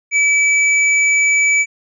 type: tone with hard clipping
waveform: sine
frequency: 2300 Hz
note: D7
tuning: 37 cents flat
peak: -12 dBFS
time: 0.11-1.66 s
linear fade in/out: 50 ms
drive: 16 dB
effects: resampled to 22050 Hz